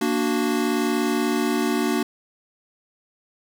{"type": "chord", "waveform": "square", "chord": "Bb augmented", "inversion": "none", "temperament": "equal", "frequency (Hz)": [233.1, 293.7, 370], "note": ["Bb3", "D4", "F#4"], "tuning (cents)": [0, 0, 0], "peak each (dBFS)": [-25, -25, -26], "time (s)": [0.01, 2.03], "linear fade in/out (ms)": 5, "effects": []}